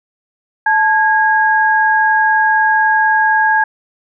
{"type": "tone pair together", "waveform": "sine", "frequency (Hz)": [872, 1641.4], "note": ["A5", "G#6"], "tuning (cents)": [-16, -21], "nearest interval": "major seventh", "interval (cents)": 1095, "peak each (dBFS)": -12, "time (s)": [0.66, 3.64], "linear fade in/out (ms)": 5, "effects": []}